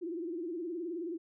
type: tone with vibrato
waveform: sine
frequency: 339.9 Hz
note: F4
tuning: 47 cents flat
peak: -35 dBFS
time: 0.01-1.18 s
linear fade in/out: 20 ms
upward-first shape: sine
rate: 19 Hz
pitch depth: 120 cents each way
effects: none